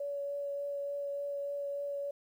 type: tone with vibrato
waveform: sine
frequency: 567 Hz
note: C#5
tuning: 39 cents sharp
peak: -34 dBFS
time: 0-2.11 s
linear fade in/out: 5 ms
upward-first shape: triangle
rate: 3.4 Hz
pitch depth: 12 cents each way
effects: 11-bit